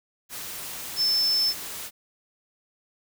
sine tone in noise, 5280 Hz, E8, 2 cents sharp, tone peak -20 dBFS, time 0.96-1.54 s, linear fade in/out 50 ms, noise white, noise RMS -36 dBFS, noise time 0.29-1.91 s, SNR +13 dB, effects none

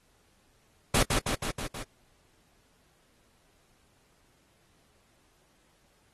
pink noise with echo, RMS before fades -24 dBFS, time 0.94-1.03 s, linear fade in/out 5 ms, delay 160 ms, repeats 5, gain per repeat -3 dB, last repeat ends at 1.83 s, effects pink hiss -67 dBFS RMS until 6.13 s + AAC 32 kbps

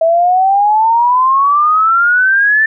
sine exponential sweep, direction up, 647 to 1782 Hz, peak -7 dBFS, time 0.01-2.66 s, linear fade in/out 5 ms, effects none

